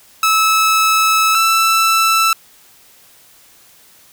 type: tone pair in turn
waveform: sawtooth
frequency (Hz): 1302 / 1324.8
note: E6 / E6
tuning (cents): -22 / +8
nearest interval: unison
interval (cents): 30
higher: second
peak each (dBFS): -7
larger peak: neither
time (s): 0.23-1.35 / 1.35-2.33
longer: first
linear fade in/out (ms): 2
effects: white hiss -47 dBFS RMS until 4.12 s